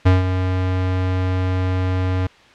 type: tone with ADSR envelope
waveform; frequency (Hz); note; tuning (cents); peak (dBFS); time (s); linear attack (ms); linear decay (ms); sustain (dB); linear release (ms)
square; 92.5; F#2; 0; -9; 0.05-2.27; 16; 160; -9; 6
effects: white hiss -47 dBFS RMS until 2.54 s + low-pass 3000 Hz 12 dB/octave